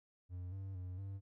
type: tone with pitch steps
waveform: triangle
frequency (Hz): 90.1 / 96.6 / 91.1 / 97.7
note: F#2 / G2 / F#2 / G2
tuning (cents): -45 / -25 / -26 / -5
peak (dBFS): -40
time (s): 0.29-1.21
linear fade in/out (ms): 50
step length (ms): 230
effects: none